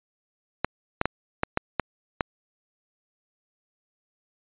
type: clicks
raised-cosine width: 0.5 ms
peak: -7 dBFS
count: 7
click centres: 0.646 / 1.014 / 1.056 / 1.434 / 1.574 / 1.797 / 2.208 s
effects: resampled to 8000 Hz